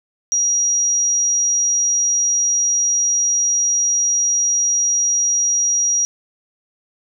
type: tone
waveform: sine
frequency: 5740 Hz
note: F8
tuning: 47 cents sharp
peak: -14 dBFS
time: 0.32-6.05 s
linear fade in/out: 0 ms
effects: none